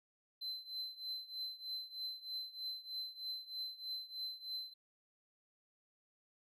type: tone with tremolo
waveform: triangle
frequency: 4064 Hz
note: B7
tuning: 49 cents sharp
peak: -37 dBFS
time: 0.41-4.74 s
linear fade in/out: 10 ms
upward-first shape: triangle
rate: 3.2 Hz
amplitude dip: 90%
effects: none